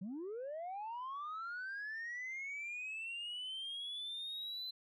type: linear sweep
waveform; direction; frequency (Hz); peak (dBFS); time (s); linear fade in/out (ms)
sine; up; 172.7 to 4065; -39; 0.01-4.71; 10
effects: tanh soft clip ceiling -39 dBFS